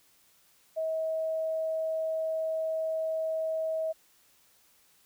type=tone; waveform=sine; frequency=640 Hz; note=D#5; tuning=49 cents sharp; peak=-28 dBFS; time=0.76-3.93 s; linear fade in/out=20 ms; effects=white hiss -64 dBFS RMS until 5.05 s